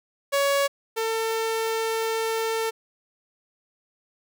sawtooth tone pair in turn, 560 / 448.6 Hz, C#5 / A4, +18 / +34 cents, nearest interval major third, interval 384 cents, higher first, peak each -16 / -20 dBFS, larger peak first, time 0.32-0.68 / 0.96-2.71 s, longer second, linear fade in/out 20 ms, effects none

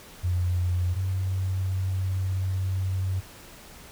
sine tone pair in turn, 89.2 / 94.14 Hz, F2 / F#2, +37 / +30 cents, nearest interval minor second, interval 93 cents, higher second, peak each -22 / -24 dBFS, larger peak first, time 0.23-0.95 / 0.95-3.21 s, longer second, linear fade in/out 20 ms, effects pink hiss -47 dBFS RMS until 3.91 s

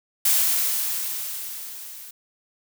blue noise with level ramp, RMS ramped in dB -18 to -41 dBFS, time 0.25-2.11 s, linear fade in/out 5 ms, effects none

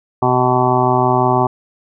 harmonic tone, 125.9 Hz, B2, 34 cents sharp, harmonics 1 / 2 / 3 / 5 / 6 / 7 / 8 / 9, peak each -19 / -21 / -18 / -21 / -18 / -18 / -22 / -21 dBFS, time 0.22-1.47 s, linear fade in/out 5 ms, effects none

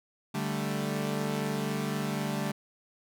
sawtooth chord, D suspended fourth, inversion none, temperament equal, 146.83 / 196 / 220 Hz, D3 / G3 / A3, 0 / 0 / 0 cents, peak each -30 dBFS, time 0.34-2.52 s, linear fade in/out 10 ms, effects none

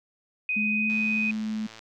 sine tone, 2500 Hz, D#7, 8 cents sharp, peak -24 dBFS, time 0.49-1.31 s, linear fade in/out 2 ms
sine tone with pitch glide, 212.5 to 216.5 Hz, G#3 to A3, +40 to -28 cents, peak -27 dBFS, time 0.56-1.67 s, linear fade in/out 10 ms, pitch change +32 cents, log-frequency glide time 0.73-0.87 s
click train, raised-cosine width 0.2 ms, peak -27 dBFS, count 100, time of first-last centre 0.9-1.792 s, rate 111 Hz
effects none

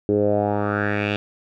10% pulse tone with low-pass filter sweep, 103.1 Hz, G#2, 12 cents flat, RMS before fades -21 dBFS, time 0.09-1.16 s, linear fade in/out 0 ms, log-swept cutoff 380 to 3100 Hz, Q 4.1, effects none

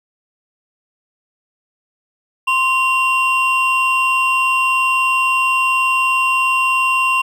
triangle tone pair together, 1046.5 / 2763 Hz, C6 / F7, 0 / -19 cents, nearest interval octave + perfect fourth, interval 1681 cents, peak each -14 dBFS, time 2.47-7.22 s, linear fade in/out 10 ms, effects none

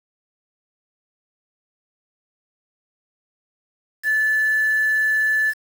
sine tone with quantisation, 1741 Hz, A6, 19 cents flat, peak -16 dBFS, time 4.03-5.54 s, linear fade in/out 50 ms, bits 6, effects none

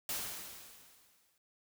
white noise with exponential decay, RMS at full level -36 dBFS, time 0.09-1.38 s, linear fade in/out 2 ms, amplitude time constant 280 ms, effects none

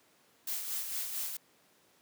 blue noise with tremolo, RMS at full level -35 dBFS, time 0.47-1.37 s, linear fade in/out 5 ms, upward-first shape sine, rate 4.4 Hz, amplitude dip 45%, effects pink hiss -66 dBFS RMS until 2.01 s + high-pass 200 Hz 12 dB/octave

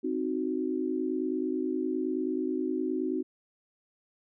sine chord, C diminished, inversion none, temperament equal, 261.6 / 311.1 / 370 Hz, C4 / Eb4 / Gb4, 0 / 0 / 0 cents, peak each -32 dBFS, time 0.03-3.23 s, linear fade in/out 20 ms, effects none

